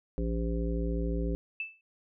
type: harmonic tone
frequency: 56.9 Hz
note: A#1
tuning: 41 cents flat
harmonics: 1 / 3 / 5 / 7 / 9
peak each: -30 / -35 / -37 / -38 / -40 dBFS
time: 0.18-1.35 s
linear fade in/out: 0 ms
type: tone with exponential decay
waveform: sine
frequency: 2637 Hz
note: E7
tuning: in tune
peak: -29 dBFS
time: 1.6-1.81 s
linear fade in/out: 2 ms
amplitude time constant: 45 ms
effects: none